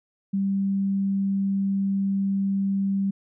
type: tone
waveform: sine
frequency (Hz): 196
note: G3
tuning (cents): 0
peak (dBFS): -21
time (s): 0.33-3.11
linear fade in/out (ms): 10
effects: none